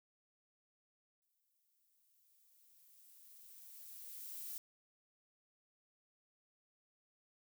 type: noise with exponential growth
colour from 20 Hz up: violet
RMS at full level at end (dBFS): -45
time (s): 1.22-4.58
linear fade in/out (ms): 0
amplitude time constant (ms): 730
effects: none